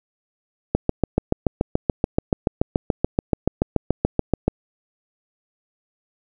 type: click train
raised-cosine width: 2 ms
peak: -3 dBFS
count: 27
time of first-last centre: 0.75-4.48 s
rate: 6.97 Hz
effects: none